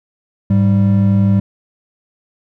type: tone pair together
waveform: triangle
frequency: 103.89 / 196 Hz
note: G#2 / G3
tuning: +1 / 0 cents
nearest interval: major seventh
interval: 1099 cents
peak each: -10 dBFS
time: 0.5-1.4 s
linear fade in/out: 5 ms
effects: none